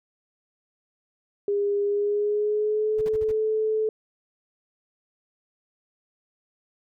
sine tone with pitch glide, 405.9 to 435 Hz, G#4 to A4, -40 to -20 cents, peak -21 dBFS, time 1.48-3.89 s, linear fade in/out 2 ms, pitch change +120 cents, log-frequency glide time 1.83-3.1 s
brown noise bursts, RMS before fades -39 dBFS, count 5, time 2.98-3.318 s, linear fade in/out 5 ms, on 34 ms, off 42 ms
effects none

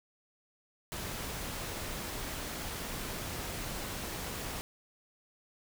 pink noise, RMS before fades -39 dBFS, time 0.92-4.61 s, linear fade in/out 0 ms, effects none

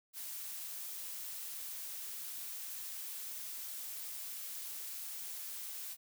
blue noise, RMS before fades -44 dBFS, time 0.13-5.97 s, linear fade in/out 50 ms, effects none

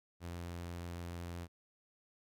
sawtooth tone with vibrato, 86.4 Hz, F2, 18 cents flat, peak -38 dBFS, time 0.2-1.48 s, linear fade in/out 50 ms, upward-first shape sine, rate 7.9 Hz, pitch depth 8 cents each way, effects none

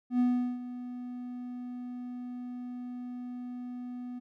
triangle tone with ADSR envelope, 246.9 Hz, B3, in tune, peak -20 dBFS, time 0.1-4.2 s, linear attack 94 ms, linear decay 390 ms, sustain -15 dB, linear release 20 ms, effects none

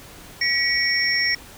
sine tone cluster, 1926 / 2242 / 5490 Hz, B6 / C#7 / F8, -44 / +19 / -31 cents, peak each -22 / -24 / -22 dBFS, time 0.41-1.35 s, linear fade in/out 5 ms, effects pink hiss -43 dBFS RMS until 1.57 s

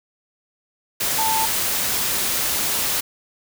sine tone in noise, 888 Hz, A5, 16 cents sharp, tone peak -20 dBFS, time 1.18-1.46 s, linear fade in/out 10 ms, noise white, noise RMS -22 dBFS, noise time 1-3.01 s, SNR -1 dB, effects none

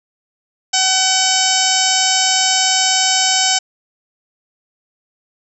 harmonic tone with a mistuned harmonic, 757 Hz, F#5, 39 cents sharp, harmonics 1 / 2 / 3 / 4 / 5 / 6 / 7 / 8 / 9 / 10, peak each -20 / -24 / -25 / -20 / -25 / -24 / -19 / -21 / -24 / -20 dBFS, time 0.73-3.59 s, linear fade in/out 10 ms, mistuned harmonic 8, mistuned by -17 cents, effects none

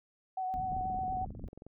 sine tone with vibrato, 748 Hz, F#5, 19 cents sharp, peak -32 dBFS, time 0.37-1.25 s, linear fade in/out 5 ms, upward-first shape sine, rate 8.3 Hz, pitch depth 22 cents each way
pink low-pass noise, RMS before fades -43 dBFS, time 0.54-1.48 s, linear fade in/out 0 ms, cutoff 260 Hz, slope 48 dB/octave
click train, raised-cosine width 2 ms, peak -35 dBFS, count 22, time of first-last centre 0.72-1.666 s, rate 22.2 Hz
effects none

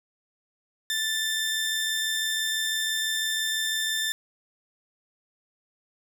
sawtooth tone pair together, 1760 / 3606 Hz, A6 / A7, 0 / +42 cents, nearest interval octave, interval 1242 cents, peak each -25 dBFS, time 0.9-4.12 s, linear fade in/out 0 ms, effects none

